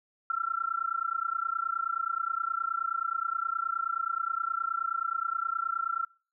sine tone with amplitude modulation, 1353 Hz, E6, 45 cents sharp, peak -24 dBFS, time 0.3-6.05 s, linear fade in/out 2 ms, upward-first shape sine, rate 29.5 Hz, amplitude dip 95%, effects noise-tail reverb RT60 0.4 s tail -26 dB re dry

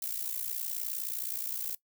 violet noise with amplitude modulation, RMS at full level -32 dBFS, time 0.02-1.75 s, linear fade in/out 5 ms, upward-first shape sine, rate 59.3 Hz, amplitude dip 80%, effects noise-tail reverb RT60 0.1 s tail -19 dB re dry

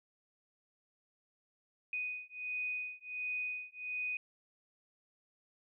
sine beating tone pair, 2489 / 2490.4 Hz, D#7 / D#7, 0 / +1 cents, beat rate 1.4 Hz, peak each -40 / -40 dBFS, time 1.93-4.17 s, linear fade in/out 2 ms, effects none

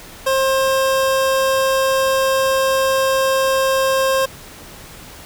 square tone pair together, 532 / 1064 Hz, C5 / C6, +29 / +29 cents, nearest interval octave, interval 1200 cents, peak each -16 / -21 dBFS, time 0.26-4.26 s, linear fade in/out 10 ms, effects pink hiss -38 dBFS RMS until 5.25 s

